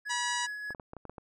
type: tone with tremolo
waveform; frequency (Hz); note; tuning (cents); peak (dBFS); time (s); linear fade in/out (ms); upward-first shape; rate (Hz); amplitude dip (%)
triangle; 1686; G#6; +26; -33; 0.05-0.74; 20; sine; 5.1; 30
type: harmonic tone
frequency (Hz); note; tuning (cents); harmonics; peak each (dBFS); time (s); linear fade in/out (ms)
970; B5; -31; 1 / 2 / 3 / 4 / 5 / 6 / 7 / 8 / 9; -34 / -37 / -39 / -40 / -41 / -42 / -42 / -43 / -44; 0.09-0.47; 20
type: clicks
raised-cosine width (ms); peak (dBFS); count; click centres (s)
1; -29; 8; 0.706 / 0.748 / 0.798 / 0.934 / 0.967 / 1.053 / 1.096 / 1.182
effects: none